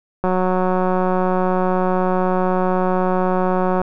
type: click train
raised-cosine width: 1 ms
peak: -6 dBFS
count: 659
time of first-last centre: 0.24-3.816 s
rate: 184 Hz
effects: none